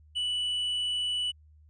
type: tone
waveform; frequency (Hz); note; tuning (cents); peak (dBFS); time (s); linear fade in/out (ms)
triangle; 2962; F#7; +1; -26; 0.15-1.32; 20
effects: added 76 Hz sine -54 dBFS peak until 1.69 s + resampled to 24000 Hz